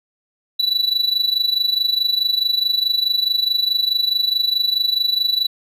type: tone with amplitude modulation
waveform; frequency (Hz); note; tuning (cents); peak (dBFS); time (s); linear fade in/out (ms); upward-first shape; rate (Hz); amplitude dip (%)
triangle; 3951; B7; 0; -11; 0.59-5.47; 10; sine; 24.7; 80
effects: none